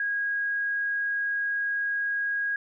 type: tone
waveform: sine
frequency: 1642 Hz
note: G#6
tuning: 20 cents flat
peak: -25 dBFS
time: 0-2.56 s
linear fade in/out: 2 ms
effects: none